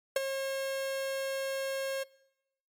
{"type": "tone with ADSR envelope", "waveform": "45% pulse", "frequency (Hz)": 540, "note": "C#5", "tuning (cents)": -45, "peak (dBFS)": -22, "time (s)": [0.16, 2.04], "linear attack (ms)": 4, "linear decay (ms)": 19, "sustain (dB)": -9, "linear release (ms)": 15, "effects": ["noise-tail reverb RT60 0.9 s tail -23 dB re dry", "MP3 96 kbps"]}